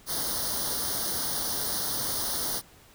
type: noise with comb filter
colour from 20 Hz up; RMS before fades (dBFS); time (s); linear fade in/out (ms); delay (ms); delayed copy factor
white; -30; 0.06-2.62; 50; 0.2; +1
effects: pink hiss -55 dBFS RMS until 2.94 s